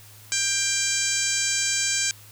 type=harmonic tone; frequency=791 Hz; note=G5; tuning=15 cents sharp; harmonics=2 / 3 / 4 / 5 / 6 / 7 / 8 / 9 / 10; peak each=-32 / -30 / -34 / -34 / -32 / -32 / -28 / -29 / -29 dBFS; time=0.32-2.11 s; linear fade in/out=0 ms; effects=added 105 Hz sine -49 dBFS peak until 2.31 s + white hiss -49 dBFS RMS until 2.31 s